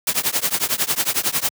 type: noise with tremolo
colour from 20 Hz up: white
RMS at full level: -17 dBFS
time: 0.07-1.49 s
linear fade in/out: 2 ms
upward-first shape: triangle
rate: 11 Hz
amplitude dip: 100%
effects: high-pass 100 Hz 12 dB/octave